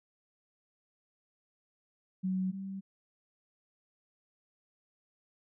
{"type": "tone pair in turn", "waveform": "sine", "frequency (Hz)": [187.1, 193.47], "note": ["F#3", "G3"], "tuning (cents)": [20, -22], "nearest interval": "minor second", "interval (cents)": 58, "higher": "second", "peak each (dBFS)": [-29, -37], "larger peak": "first", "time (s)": [[2.23, 2.52], [2.52, 2.81]], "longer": "neither", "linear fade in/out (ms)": 20, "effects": []}